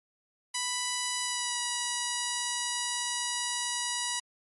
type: tone with pitch glide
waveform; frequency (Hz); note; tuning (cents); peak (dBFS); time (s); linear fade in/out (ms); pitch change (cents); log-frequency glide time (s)
5% pulse; 987.8 to 969.1; B5 to B5; 0 to -33; -17; 0.54-4.2; 10; -33; 1.22-1.59
effects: MP3 48 kbps